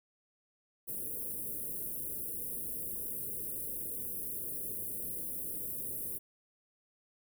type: band-stop noise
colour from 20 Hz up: white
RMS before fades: -39 dBFS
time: 0.87-6.19 s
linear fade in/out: 20 ms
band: 530 to 9700 Hz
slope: 48 dB/octave
effects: none